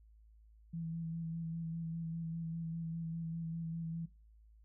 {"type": "tone with vibrato", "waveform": "sine", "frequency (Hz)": 164.81, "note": "E3", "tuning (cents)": 0, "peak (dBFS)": -38, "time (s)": [0.73, 4.06], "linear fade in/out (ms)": 10, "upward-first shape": "square", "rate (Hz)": 5, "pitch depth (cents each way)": 17, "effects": ["noise-tail reverb RT60 0.3 s tail -18 dB re dry", "added 54 Hz sine -59 dBFS peak until 4.64 s"]}